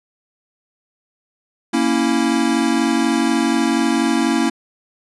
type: chord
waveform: square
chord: A# diminished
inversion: none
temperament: equal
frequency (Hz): 233.1 / 277.2 / 329.6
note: A#3 / C#4 / E4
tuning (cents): 0 / 0 / 0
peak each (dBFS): -20 / -20 / -20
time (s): 1.73-4.5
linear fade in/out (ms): 10
effects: resampled to 24000 Hz